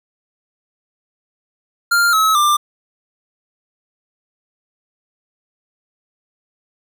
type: tone with pitch steps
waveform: square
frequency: 1396.9 / 1288.4 / 1188.3 Hz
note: F6 / E6 / D6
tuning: 0 / -40 / +20 cents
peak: -12 dBFS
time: 1.91-2.57 s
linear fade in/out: 10 ms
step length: 220 ms
effects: none